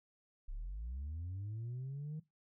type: linear sweep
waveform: sine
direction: up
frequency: 30.25 to 157.8 Hz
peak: -38 dBFS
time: 0.48-2.2 s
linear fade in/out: 10 ms
effects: noise-tail reverb RT60 0.2 s tail -19 dB re dry + tanh soft clip ceiling -38 dBFS